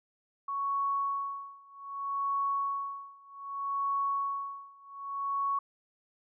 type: tone with tremolo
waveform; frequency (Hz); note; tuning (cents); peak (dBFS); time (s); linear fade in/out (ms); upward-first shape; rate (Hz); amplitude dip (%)
sine; 1112; C#6; +5; -27; 0.48-5.59; 5; sine; 0.64; 95
effects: none